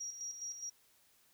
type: tone with tremolo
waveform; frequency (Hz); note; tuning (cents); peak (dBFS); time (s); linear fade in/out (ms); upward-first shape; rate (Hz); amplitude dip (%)
sine; 5690; F8; +31; -39; 0-0.7; 10; square; 4.8; 55
effects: white hiss -69 dBFS RMS until 1.33 s